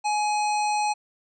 harmonic tone, 840 Hz, G#5, 19 cents sharp, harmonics 1 / 3 / 5 / 7 / 9 / 10, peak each -22 / -32 / -36 / -39 / -41 / -42 dBFS, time 0.04-0.94 s, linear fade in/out 20 ms, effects none

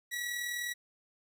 sawtooth tone with amplitude modulation, 1933 Hz, B6, 38 cents flat, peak -29 dBFS, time 0.11-0.74 s, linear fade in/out 20 ms, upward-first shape sine, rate 39.9 Hz, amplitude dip 40%, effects none

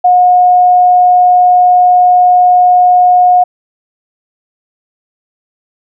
sine tone, 722 Hz, F#5, 43 cents flat, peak -3 dBFS, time 0.04-3.44 s, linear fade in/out 10 ms, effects none

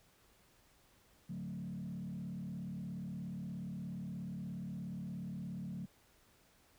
sine tone with frequency modulation, 180 Hz, F#3, 47 cents flat, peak -39 dBFS, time 1.29-5.86 s, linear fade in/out 10 ms, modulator 36.9 Hz, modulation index 1.2, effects tanh soft clip ceiling -36 dBFS + pink hiss -68 dBFS RMS until 6.78 s

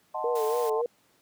sine chord, D# diminished seventh, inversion none, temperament equal, 622.3 / 740 / 880 / 1046.5 Hz, D#5 / F#5 / A5 / C6, 0 / 0 / 0 / 0 cents, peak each -35 / -35 / -34 / -35 dBFS, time 0.14-0.82 s, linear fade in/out 10 ms
sine tone with vibrato, 460 Hz, A#4, 23 cents flat, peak -25 dBFS, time 0.24-0.86 s, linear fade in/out 2 ms, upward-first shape sine, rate 3.6 Hz, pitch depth 94 cents each way
white high-pass noise, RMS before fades -43 dBFS, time 0.35-0.7 s, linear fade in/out 5 ms, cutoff 620 Hz, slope 12 dB/octave
effects pink hiss -65 dBFS RMS until 1.21 s + high-pass 150 Hz 12 dB/octave

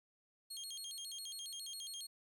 25% pulse tone with vibrato, 3724 Hz, A#7, 2 cents flat, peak -40 dBFS, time 0.5-2.07 s, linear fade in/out 10 ms, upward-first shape square, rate 7.3 Hz, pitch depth 250 cents each way, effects 12-bit

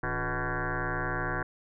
sine tone with frequency modulation, 746 Hz, F#5, 14 cents sharp, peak -28 dBFS, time 0.03-1.43 s, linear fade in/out 5 ms, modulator 129 Hz, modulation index 7.6, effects none

